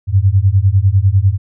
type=beating tone pair; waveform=sine; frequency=92.5 / 102.5 Hz; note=F#2 / G#2; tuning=0 / -22 cents; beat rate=10 Hz; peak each=-11 dBFS; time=0.07-1.38 s; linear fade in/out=50 ms; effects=none